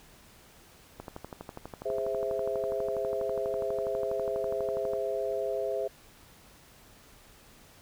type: click train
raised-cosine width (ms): 1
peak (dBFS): -25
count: 49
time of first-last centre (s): 1-4.934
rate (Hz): 12.2
type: chord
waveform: sine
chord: Ab augmented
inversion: none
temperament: equal with one note detuned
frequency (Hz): 411.5 / 523.3 / 659.3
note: Ab4 / C5 / E5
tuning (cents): -16 / 0 / 0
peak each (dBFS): -33 / -33 / -33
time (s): 1.85-5.88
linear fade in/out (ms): 10
effects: pink hiss -56 dBFS RMS until 7.81 s